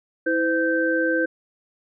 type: tone cluster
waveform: sine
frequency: 326.1 / 511 / 1555 Hz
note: E4 / C5 / G6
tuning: -19 / -41 / -14 cents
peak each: -23 dBFS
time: 0.26-1.26 s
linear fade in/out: 10 ms
effects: none